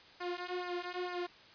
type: tone with flanger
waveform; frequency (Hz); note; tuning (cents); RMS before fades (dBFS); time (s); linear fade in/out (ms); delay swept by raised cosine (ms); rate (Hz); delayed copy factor
sawtooth; 357.1; F4; +39; -39; 0.2-1.27; 10; 0.26 to 3.16; 2.2; -0.95
effects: white hiss -57 dBFS RMS until 1.54 s + resampled to 11025 Hz